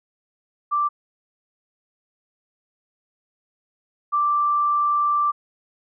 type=tone pair in turn; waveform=sine; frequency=1174.7 / 1174.7 Hz; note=D6 / D6; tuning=0 / 0 cents; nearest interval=unison; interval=0 cents; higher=neither; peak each=-18 / -17 dBFS; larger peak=second; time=0.71-0.89 / 4.12-5.32 s; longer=second; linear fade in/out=20 ms; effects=none